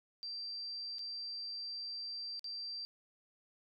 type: tone with dropouts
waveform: sine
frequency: 4699 Hz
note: D8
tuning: in tune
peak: -40 dBFS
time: 0.23-2.85 s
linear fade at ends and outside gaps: 0 ms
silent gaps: 0.984-0.992 / 2.394-2.443 s
effects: none